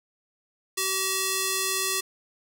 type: tone with band-pass filter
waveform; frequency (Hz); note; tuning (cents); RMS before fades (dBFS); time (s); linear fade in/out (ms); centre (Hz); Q
square; 381.3; G4; -48; -27; 0.77-2.01; 10; 9000; 0.6
effects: 8-bit